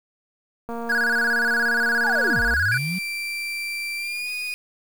click train, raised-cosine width 1 ms, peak -19 dBFS, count 432, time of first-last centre 0.69-2.54 s, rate 233 Hz
triangle tone with vibrato, 1560 Hz, G6, 9 cents flat, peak -17 dBFS, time 0.89-2.78 s, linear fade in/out 10 ms, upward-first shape square, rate 17 Hz, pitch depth 96 cents each way
sine linear two-way sweep, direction down then up, 920 to 31.22 to 191 Hz, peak -25 dBFS, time 2.04-2.99 s, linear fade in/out 10 ms, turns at 2.42 s
35% pulse tone with pitch glide, 2349 to 2473 Hz, D7 to D#7, 0 to -11 cents, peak -25 dBFS, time 2.72-4.54 s, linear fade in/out 0 ms, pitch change +89 cents, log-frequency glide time 3.97-4.29 s
effects 7-bit

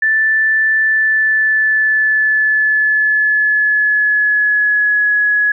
sine tone with pitch glide, 1760 to 1684.4 Hz, A6 to G#6, 0 to +24 cents, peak -10 dBFS, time 0.02-5.52 s, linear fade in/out 5 ms, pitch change -76 cents, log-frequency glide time 0.81-5.14 s, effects none

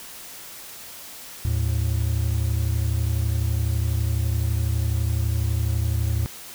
triangle tone pair together, 77.2 / 109.18 Hz, D#2 / A2, -13 / -13 cents, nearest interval tritone, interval 600 cents, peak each -21 dBFS, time 1.45-6.26 s, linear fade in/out 0 ms, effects white hiss -40 dBFS RMS until 6.54 s

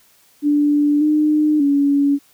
sine tone with pitch steps, 292.7 / 303.3 / 282.9 Hz, D4 / D#4 / C#4, -6 / -44 / +35 cents, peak -12 dBFS, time 0.42-2.19 s, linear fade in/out 50 ms, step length 590 ms, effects white hiss -54 dBFS RMS until 2.33 s

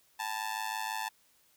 sawtooth tone with amplitude modulation, 880 Hz, A5, in tune, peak -26 dBFS, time 0.19-1.09 s, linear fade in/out 10 ms, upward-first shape sine, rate 106 Hz, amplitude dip 90%, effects white hiss -67 dBFS RMS until 1.56 s

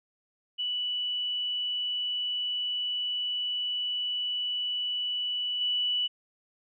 sine tone with level steps, 2960 Hz, F#7, in tune, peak -28 / -25 dBFS, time 0.58-6.08 s, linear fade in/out 20 ms, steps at 5.61 s, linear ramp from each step 2 ms, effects none

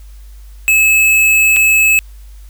square tone with dropouts, 2593 Hz, E7, 29 cents flat, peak -8 dBFS, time 0.68-1.99 s, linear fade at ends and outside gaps 0 ms, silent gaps 1.563-1.567 s, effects added 50 Hz sine -32 dBFS peak until 2.49 s + white hiss -50 dBFS RMS until 2.49 s

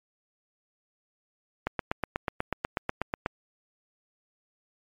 click train, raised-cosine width 0.5 ms, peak -12 dBFS, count 14, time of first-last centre 1.67-3.261 s, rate 8.17 Hz, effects MP3 96 kbps

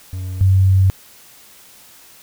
triangle / sine tone pair in turn, 92.5 / 95.16 Hz, F#2 / F#2, 0 / +49 cents, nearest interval unison, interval 49 cents, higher second, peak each -21 / -9 dBFS, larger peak second, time 0.13-0.41 / 0.41-0.9 s, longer second, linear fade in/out 0 ms, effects white hiss -45 dBFS RMS until 2.22 s

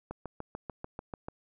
click train, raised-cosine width 1 ms, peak -24 dBFS, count 9, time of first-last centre 0.11-1.285 s, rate 6.81 Hz, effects none

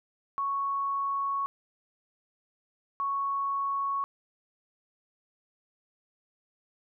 sine tone bursts at uneven times, 1108.7 Hz, C#6, in tune, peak -27 dBFS, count 2, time 0.38-1.46 / 3-4.04 s, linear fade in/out 0 ms, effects none

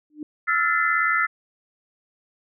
sine tone with exponential growth, 300.7 Hz, D4, 41 cents sharp, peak -26 dBFS, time 0.1-0.23 s, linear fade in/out 2 ms, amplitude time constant 28 ms
sine chord, F major seventh, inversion third, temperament equal with one note detuned, 1318.5 / 1396.9 / 1760 / 2039 Hz, E6 / F6 / A6 / C7, 0 / 0 / 0 / -45 cents, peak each -24 dBFS, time 0.47-1.27 s, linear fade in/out 20 ms
effects none

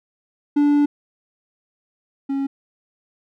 triangle tone pair in turn, 290.7 / 274.4 Hz, D4 / C#4, -18 / -17 cents, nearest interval minor second, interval 99 cents, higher first, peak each -11 / -18 dBFS, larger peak first, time 0.56-0.86 / 2.29-2.47 s, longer first, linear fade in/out 10 ms, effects none

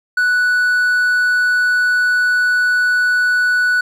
triangle tone, 1480 Hz, F#6, in tune, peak -10 dBFS, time 0.17-3.81 s, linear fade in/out 5 ms, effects none

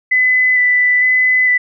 sine tone with vibrato, 2000 Hz, B6, 21 cents sharp, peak -9 dBFS, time 0.11-1.58 s, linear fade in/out 10 ms, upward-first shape square, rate 1.1 Hz, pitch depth 11 cents each way, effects none

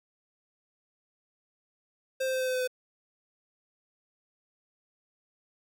square tone with pitch steps, 525 / 521.7 / 518.4 / 515.1 / 511.8 / 508.6 / 505.4 Hz, C5 / C5 / C5 / C5 / C5 / C5 / B4, +6 / -5 / -16 / -27 / -38 / -49 / +40 cents, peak -28 dBFS, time 2.2-2.676 s, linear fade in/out 10 ms, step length 68 ms, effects 11-bit

